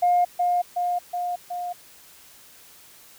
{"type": "tone with echo", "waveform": "sine", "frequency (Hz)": 710, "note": "F5", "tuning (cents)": 28, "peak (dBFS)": -15, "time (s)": [0.02, 0.25], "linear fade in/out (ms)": 10, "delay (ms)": 370, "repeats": 4, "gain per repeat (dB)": -3, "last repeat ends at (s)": 1.73, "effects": ["tanh soft clip ceiling -12 dBFS", "white hiss -50 dBFS RMS until 3.18 s"]}